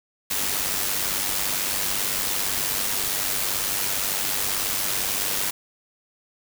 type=noise with amplitude modulation; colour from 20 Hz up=white; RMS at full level=-23 dBFS; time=0.3-5.51 s; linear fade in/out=10 ms; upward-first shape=sine; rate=98 Hz; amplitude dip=50%; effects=none